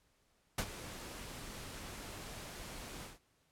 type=noise with ADSR envelope; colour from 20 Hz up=pink; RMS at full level=-33 dBFS; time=0.58-3.19 s; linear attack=5 ms; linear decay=61 ms; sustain=-14 dB; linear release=160 ms; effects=pink hiss -74 dBFS RMS until 3.51 s + low-pass 12000 Hz 12 dB/octave